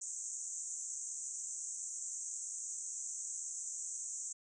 white band-pass noise, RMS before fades -43 dBFS, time 0.01-4.33 s, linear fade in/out 10 ms, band 6200 to 8100 Hz, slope 96 dB/octave, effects none

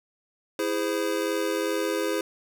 square chord, E augmented, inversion none, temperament just, 329.6 / 412 / 515 Hz, E4 / G#4 / B#4, 0 / -14 / -28 cents, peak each -30 dBFS, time 0.59-2.21 s, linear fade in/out 2 ms, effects none

